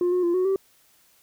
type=tone with pitch steps; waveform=sine; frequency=354.3 / 361.8 / 344.8 / 368.3 / 386.2 Hz; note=F4 / F#4 / F4 / F#4 / G4; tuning=+25 / -39 / -22 / -8 / -26 cents; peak=-17 dBFS; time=0.01-0.56 s; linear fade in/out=2 ms; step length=110 ms; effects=tanh soft clip ceiling -18 dBFS + white hiss -60 dBFS RMS until 1.22 s